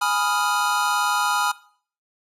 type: chord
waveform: square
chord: F half-diminished seventh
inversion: first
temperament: equal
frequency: 830.6 / 987.8 / 1244.5 / 1396.9 Hz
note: Ab5 / Cb6 / Eb6 / F6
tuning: 0 / 0 / 0 / 0 cents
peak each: -26 dBFS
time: 0.01-1.52 s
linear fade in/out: 10 ms
effects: noise-tail reverb RT60 0.5 s tail -19 dB re dry + resampled to 32000 Hz